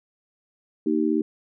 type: chord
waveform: sine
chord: Eb major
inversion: second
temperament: just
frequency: 233.3 / 311.1 / 388.9 Hz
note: Bb3 / Eb4 / G4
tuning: +2 / 0 / -14 cents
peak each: -25 / -22 / -26 dBFS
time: 0.86-1.22 s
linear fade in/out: 5 ms
effects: none